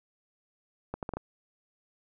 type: accelerating click train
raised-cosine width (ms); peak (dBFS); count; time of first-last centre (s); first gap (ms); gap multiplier
1; -20; 5; 0.94-1.17; 88; 0.72
effects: none